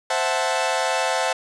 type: chord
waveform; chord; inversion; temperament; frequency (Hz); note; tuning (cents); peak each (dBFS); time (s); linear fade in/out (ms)
sawtooth; F# half-diminished seventh; second; equal; 523.3 / 659.3 / 740 / 880; C5 / E5 / F#5 / A5; 0 / 0 / 0 / 0; -22; 0.1-1.33; 5
effects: resampled to 22050 Hz + 8-bit